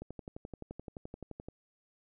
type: click train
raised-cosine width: 2 ms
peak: -29 dBFS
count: 18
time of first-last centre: 0.02-1.486 s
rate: 11.6 Hz
effects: none